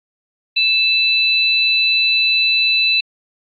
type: tone pair together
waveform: sine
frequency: 2637 / 3988 Hz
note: E7 / B7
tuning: 0 / +16 cents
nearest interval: perfect fifth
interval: 716 cents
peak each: -15 dBFS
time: 0.56-3.01 s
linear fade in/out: 10 ms
effects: AAC 48 kbps